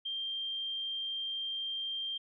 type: tone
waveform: sine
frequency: 3176 Hz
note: G7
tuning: 22 cents sharp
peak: -34 dBFS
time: 0.05-2.18 s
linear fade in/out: 10 ms
effects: none